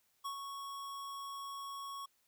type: tone with ADSR envelope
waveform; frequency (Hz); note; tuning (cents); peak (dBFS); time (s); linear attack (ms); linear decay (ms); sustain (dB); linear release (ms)
square; 1108; C#6; -1; -38; 0.24-2.06; 18; 91; -5; 9
effects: white hiss -75 dBFS RMS until 2.27 s